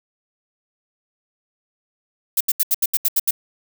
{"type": "noise bursts", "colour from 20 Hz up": "violet", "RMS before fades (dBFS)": -17, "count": 9, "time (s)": [2.37, 3.31], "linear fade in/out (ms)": 5, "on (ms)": 36, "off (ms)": 77, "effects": []}